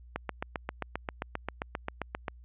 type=click train; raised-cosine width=0.5 ms; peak=-17 dBFS; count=17; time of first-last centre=0.16-2.282 s; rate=7.54 Hz; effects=added 60 Hz sine -49 dBFS peak until 2.44 s + resampled to 8000 Hz